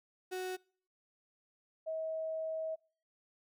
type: tone pair in turn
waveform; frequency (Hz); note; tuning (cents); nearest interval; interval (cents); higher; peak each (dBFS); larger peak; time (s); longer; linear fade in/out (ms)
35% pulse / sine; 370 / 639.6; F#4 / D#5; 0 / +48; major sixth; 948; second; -35 / -35; neither; 0.31-0.57 / 1.86-2.76; second; 20
effects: noise-tail reverb RT60 0.5 s tail -26 dB re dry